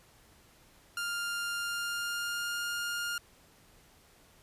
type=tone with pitch glide; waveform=sawtooth; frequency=1400 to 1412.2 Hz; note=F6 to F6; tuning=+4 to +19 cents; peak=-29 dBFS; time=0.97-3.18 s; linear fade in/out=2 ms; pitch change=+15 cents; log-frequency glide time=1.58-2.61 s; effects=pink hiss -61 dBFS RMS until 4.42 s + resampled to 32000 Hz